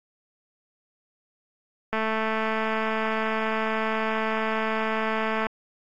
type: click train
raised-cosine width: 0.5 ms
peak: -12 dBFS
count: 779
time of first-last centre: 1.93-5.466 s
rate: 220 Hz
effects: AAC 64 kbps